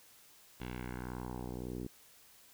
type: tone with low-pass filter sweep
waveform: 10% pulse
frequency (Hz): 61.8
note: B1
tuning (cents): +2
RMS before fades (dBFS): -42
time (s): 0.6-1.87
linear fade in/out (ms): 5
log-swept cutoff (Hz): 3300 to 340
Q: 1.8
effects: white hiss -61 dBFS RMS until 2.53 s